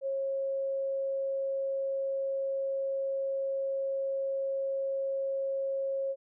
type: tone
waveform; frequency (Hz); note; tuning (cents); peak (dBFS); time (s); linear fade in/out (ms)
sine; 543; C#5; -36; -29; 0.01-6.16; 50
effects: none